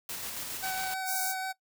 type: noise with tremolo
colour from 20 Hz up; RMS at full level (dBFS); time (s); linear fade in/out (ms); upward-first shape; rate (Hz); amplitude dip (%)
white; -37; 0.09-0.94; 2; square; 7.3; 25
type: tone with vibrato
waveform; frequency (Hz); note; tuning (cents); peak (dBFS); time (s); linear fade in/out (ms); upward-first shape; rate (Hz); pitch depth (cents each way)
25% pulse; 757; F#5; +39; -29; 0.62-1.53; 20; square; 6.2; 8
type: high-pass noise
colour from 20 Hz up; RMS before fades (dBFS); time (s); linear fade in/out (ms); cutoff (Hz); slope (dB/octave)
white; -33; 1.05-1.35; 50; 5000; 48
effects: noise-tail reverb RT60 0.1 s tail -19 dB re dry